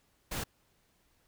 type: noise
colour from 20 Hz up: pink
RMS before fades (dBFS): -36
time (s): 0.31-0.44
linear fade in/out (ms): 10
effects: pink hiss -71 dBFS RMS until 1.27 s